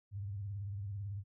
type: tone with vibrato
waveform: sine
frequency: 100 Hz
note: G2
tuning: 35 cents sharp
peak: -38 dBFS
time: 0.11-1.24 s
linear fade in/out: 50 ms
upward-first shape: sine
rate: 18 Hz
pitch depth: 100 cents each way
effects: none